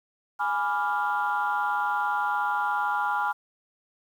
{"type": "chord", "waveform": "sine", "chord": "G# diminished seventh", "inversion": "none", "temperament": "equal", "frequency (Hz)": [830.6, 987.8, 1174.7, 1396.9], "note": ["G#5", "B5", "D6", "F6"], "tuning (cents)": [0, 0, 0, 0], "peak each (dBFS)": [-27, -29, -32, -28], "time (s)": [0.39, 3.33], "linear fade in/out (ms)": 20, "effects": ["tanh soft clip ceiling -16 dBFS", "9-bit"]}